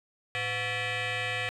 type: tone with frequency modulation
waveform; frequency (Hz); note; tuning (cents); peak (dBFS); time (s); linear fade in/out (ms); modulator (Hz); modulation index
sine; 110; A2; 0; -26; 0.35-1.49; 0; 615; 4.7
effects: tanh soft clip ceiling -28 dBFS + 11-bit